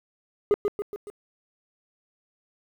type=tone with echo; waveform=triangle; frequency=411.1 Hz; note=G#4; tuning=18 cents flat; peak=-14 dBFS; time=0.51-0.54 s; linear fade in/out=0 ms; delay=140 ms; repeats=4; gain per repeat=-5 dB; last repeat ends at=1.1 s; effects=low-pass 2000 Hz 12 dB/octave + 9-bit